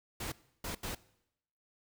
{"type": "noise bursts at uneven times", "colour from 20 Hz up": "pink", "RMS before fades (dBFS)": -39, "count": 3, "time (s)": [[0.2, 0.32], [0.64, 0.75], [0.83, 0.95]], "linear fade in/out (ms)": 5, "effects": ["noise-tail reverb RT60 0.8 s tail -20 dB re dry"]}